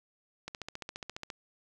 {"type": "click train", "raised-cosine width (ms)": 0.2, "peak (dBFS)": -22, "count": 13, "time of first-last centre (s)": [0.48, 1.302], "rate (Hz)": 14.6, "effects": []}